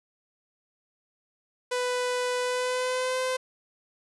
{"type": "tone with pitch glide", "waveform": "sawtooth", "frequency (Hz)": [496.8, 514], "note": ["B4", "C5"], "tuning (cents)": [10, -31], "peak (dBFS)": -22, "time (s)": [1.71, 3.37], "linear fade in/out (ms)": 10, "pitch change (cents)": 59, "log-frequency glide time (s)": [2.41, 3.19], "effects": ["resampled to 24000 Hz", "10-bit"]}